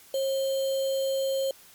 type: tone with sample-and-hold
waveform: sine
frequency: 539 Hz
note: C#5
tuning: 49 cents flat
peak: -24 dBFS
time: 0.14-1.51 s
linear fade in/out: 2 ms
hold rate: 3675 Hz
effects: white hiss -53 dBFS RMS until 1.74 s + MP3 96 kbps